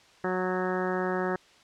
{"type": "harmonic tone with a mistuned harmonic", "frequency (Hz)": 184, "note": "F#3", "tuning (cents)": -9, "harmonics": [1, 2, 3, 4, 5, 6, 7, 8, 9, 10], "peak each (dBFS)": [-33, -30, -35, -36, -38, -41, -38, -42, -38, -42], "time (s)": [0.24, 1.36], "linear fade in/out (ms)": 2, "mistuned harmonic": 8, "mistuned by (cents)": 17, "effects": ["white hiss -57 dBFS RMS until 1.63 s", "low-pass 5000 Hz 12 dB/octave"]}